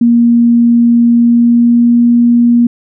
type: tone with pitch glide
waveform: sine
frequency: 235.9 to 238 Hz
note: A#3 to A#3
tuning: +21 to +36 cents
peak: -4 dBFS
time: 0.01-2.67 s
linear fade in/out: 5 ms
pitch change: +15 cents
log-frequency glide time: 1.11-2.05 s
effects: none